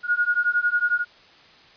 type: beating tone pair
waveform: sine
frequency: 1434 / 1445 Hz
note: F6 / F#6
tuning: +45 / -41 cents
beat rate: 11 Hz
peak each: -22 / -22 dBFS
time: 0.03-1.05 s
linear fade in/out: 50 ms
effects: white hiss -51 dBFS RMS until 1.76 s + resampled to 11025 Hz